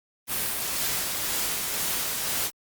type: noise with tremolo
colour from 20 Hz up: white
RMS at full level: -27 dBFS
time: 0.27-2.51 s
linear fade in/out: 50 ms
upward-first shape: sine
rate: 2 Hz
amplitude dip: 25%
effects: Opus 32 kbps